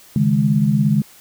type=chord; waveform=sine; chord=C# suspended second; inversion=none; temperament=equal; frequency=138.59 / 155.56 / 207.7 Hz; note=C#3 / D#3 / G#3; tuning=0 / 0 / 0 cents; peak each=-18 / -18 / -16 dBFS; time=0.16-1.02 s; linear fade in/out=2 ms; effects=white hiss -46 dBFS RMS until 1.2 s